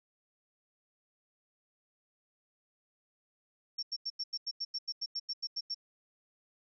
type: tone bursts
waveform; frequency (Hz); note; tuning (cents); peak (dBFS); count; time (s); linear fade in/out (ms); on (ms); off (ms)
sine; 5470; F8; -37; -33; 15; 3.78-5.746; 10; 48; 89
effects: none